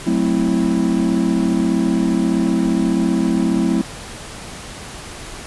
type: chord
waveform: triangle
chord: F# half-diminished seventh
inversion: none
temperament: equal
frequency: 185 / 220 / 261.6 / 329.6 Hz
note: F#3 / A3 / C4 / E4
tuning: 0 / 0 / 0 / 0 cents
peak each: -18 dBFS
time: 0.06-3.82 s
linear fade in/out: 10 ms
effects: pink hiss -33 dBFS RMS until 5.46 s + resampled to 24000 Hz